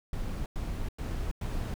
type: noise bursts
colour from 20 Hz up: brown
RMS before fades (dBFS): -33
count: 4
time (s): 0.13-1.741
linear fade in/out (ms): 2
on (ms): 330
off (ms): 97
effects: none